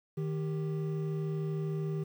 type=tone pair together; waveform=triangle; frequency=155.5 / 393.3 Hz; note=D#3 / G4; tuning=-1 / +6 cents; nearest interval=octave + major third; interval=1607 cents; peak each=-30 / -36 dBFS; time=0.17-2.04 s; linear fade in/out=10 ms; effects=10-bit